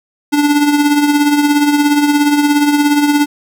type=tone with tremolo; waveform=square; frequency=291.9 Hz; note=D4; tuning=10 cents flat; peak=-7 dBFS; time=0.32-3.26 s; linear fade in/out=20 ms; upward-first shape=triangle; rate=17 Hz; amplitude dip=60%; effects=none